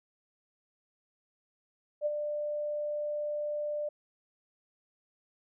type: tone with ADSR envelope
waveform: sine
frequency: 594 Hz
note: D5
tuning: 20 cents sharp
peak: -25 dBFS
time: 2.01-3.89 s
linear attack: 49 ms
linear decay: 30 ms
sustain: -6 dB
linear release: 7 ms
effects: none